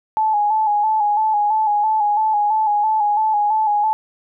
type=tone with vibrato; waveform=sine; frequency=850 Hz; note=G#5; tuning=40 cents sharp; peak=-14 dBFS; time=0.17-3.93 s; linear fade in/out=0 ms; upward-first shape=square; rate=3 Hz; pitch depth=42 cents each way; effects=none